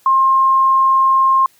sine tone, 1064 Hz, C6, 29 cents sharp, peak -9 dBFS, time 0.06-1.46 s, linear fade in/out 2 ms, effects white hiss -53 dBFS RMS until 1.59 s

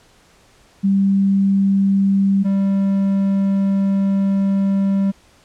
sine / triangle tone pair in turn, 196 / 196 Hz, G3 / G3, 0 / 0 cents, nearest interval unison, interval 0 cents, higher neither, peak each -12 dBFS, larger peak neither, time 0.83-2.44 / 2.44-5.12 s, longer second, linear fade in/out 20 ms, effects pink hiss -52 dBFS RMS until 5.44 s + low-pass 9000 Hz 12 dB/octave

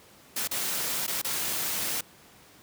white noise with dropouts, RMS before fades -30 dBFS, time 0.36-2.01 s, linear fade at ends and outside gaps 5 ms, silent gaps 0.475-0.512 / 1.067-1.077 / 1.217-1.245 s, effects pink hiss -54 dBFS RMS until 2.62 s + high-pass 100 Hz 12 dB/octave

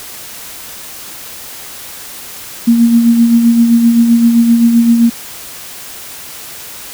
sine tone with tremolo, 233.1 Hz, A#3, in tune, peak -3 dBFS, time 2.67-5.1 s, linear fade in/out 10 ms, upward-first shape sine, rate 7.7 Hz, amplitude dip 45%, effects white hiss -29 dBFS RMS until 6.93 s

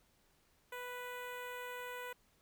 10% pulse tone with notch filter, 493.9 Hz, B4, in tune, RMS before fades -45 dBFS, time 0.72-2.13 s, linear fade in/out 5 ms, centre 5300 Hz, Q 0.52, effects pink hiss -72 dBFS RMS until 2.41 s

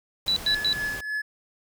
pink noise, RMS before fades -38 dBFS, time 0.26-1.01 s, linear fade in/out 5 ms
sine tone bursts, 3951 Hz, B7, in tune, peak -20 dBFS, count 3, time 0.28-0.729 s, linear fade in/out 0 ms, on 83 ms, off 100 ms
triangle tone with tremolo, 1710 Hz, A6, 50 cents flat, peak -23 dBFS, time 0.46-1.22 s, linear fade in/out 10 ms, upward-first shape triangle, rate 3.2 Hz, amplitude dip 75%
effects none

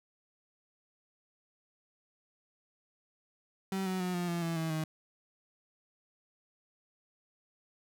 35% pulse tone with pitch steps, 191.8 / 186.45 / 181.24 / 176.19 / 171.27 / 166.49 / 161.84 / 157.33 Hz, G3 / F#3 / F#3 / F3 / F3 / E3 / E3 / D#3, -37 / +14 / -36 / +16 / -33 / +18 / -32 / +20 cents, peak -30 dBFS, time 3.72-4.84 s, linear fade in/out 2 ms, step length 140 ms, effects none

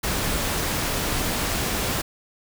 pink noise, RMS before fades -25 dBFS, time 0.03-2.02 s, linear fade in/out 10 ms, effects none

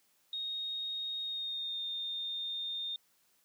sine tone with pitch glide, 3729 to 3644 Hz, A#7 to A#7, 0 to -40 cents, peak -35 dBFS, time 0.33-2.96 s, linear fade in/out 2 ms, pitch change -40 cents, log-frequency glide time 1.21-1.83 s, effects white hiss -71 dBFS RMS until 3.44 s + high-pass 100 Hz 12 dB/octave

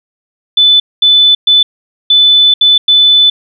sine tone bursts at uneven times, 3500 Hz, A7, 10 cents flat, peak -3 dBFS, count 6, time 0.57-0.8 / 1.02-1.35 / 1.47-1.63 / 2.1-2.54 / 2.61-2.78 / 2.88-3.3 s, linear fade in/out 5 ms, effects none

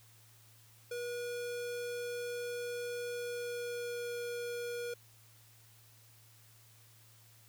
square tone with pitch glide, 482.6 to 479 Hz, B4 to A#4, -40 to +47 cents, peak -38 dBFS, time 0.91-4.94 s, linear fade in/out 5 ms, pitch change -13 cents, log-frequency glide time 3.1-4.16 s, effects added 112 Hz sine -62 dBFS peak until 7.48 s + white hiss -63 dBFS RMS until 7.48 s

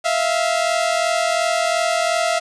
sawtooth tone pair together, 650.2 / 693 Hz, E5 / F5, -24 / -14 cents, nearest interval minor second, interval 110 cents, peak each -16 dBFS, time 0.04-2.4 s, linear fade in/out 20 ms, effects resampled to 22050 Hz + 7-bit

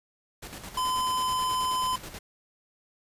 pink noise with tremolo, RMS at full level -40 dBFS, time 0.42-2.19 s, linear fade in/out 10 ms, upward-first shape square, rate 9.3 Hz, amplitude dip 50%
square tone, 1019 Hz, C6, 46 cents flat, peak -26 dBFS, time 0.77-1.96 s, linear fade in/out 5 ms
effects resampled to 32000 Hz

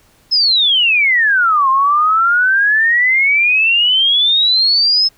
sine exponential two-way sweep, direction down then up, 5250 to 1048 to 5250 Hz, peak -9 dBFS, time 0.31-5.09 s, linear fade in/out 20 ms, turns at 1.69 s, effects pink hiss -52 dBFS RMS until 5.17 s

